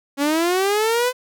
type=linear sweep; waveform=sawtooth; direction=up; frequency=274.5 to 510 Hz; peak=-13 dBFS; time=0.17-1.13 s; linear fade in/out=50 ms; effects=none